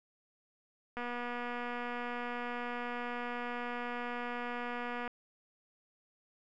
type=click train; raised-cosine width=0.5 ms; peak=-25 dBFS; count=995; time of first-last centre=0.97-5.077 s; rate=242 Hz; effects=none